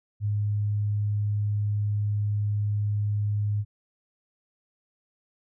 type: tone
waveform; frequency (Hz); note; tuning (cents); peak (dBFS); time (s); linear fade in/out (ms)
sine; 103.83; G#2; 0; -23; 0.2-3.65; 50
effects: none